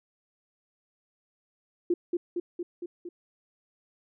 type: tone with echo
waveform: sine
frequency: 349.2 Hz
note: F4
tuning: in tune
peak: -21 dBFS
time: 1.9-1.94 s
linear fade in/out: 5 ms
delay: 230 ms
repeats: 5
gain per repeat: -3 dB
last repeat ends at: 3.09 s
effects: none